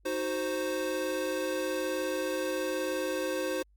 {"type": "chord", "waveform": "square", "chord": "C diminished", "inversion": "first", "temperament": "equal", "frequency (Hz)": [311.1, 370, 523.3], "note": ["Eb4", "Gb4", "C5"], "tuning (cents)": [0, 0, 0], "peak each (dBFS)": [-37, -36, -33], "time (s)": [0.05, 3.63], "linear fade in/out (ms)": 10, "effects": ["added 50 Hz sine -60 dBFS peak until 3.76 s", "Opus 48 kbps"]}